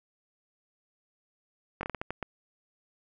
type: slowing click train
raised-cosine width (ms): 0.5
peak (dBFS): -18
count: 8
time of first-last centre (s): 1.81-2.227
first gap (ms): 21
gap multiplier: 1.34
effects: none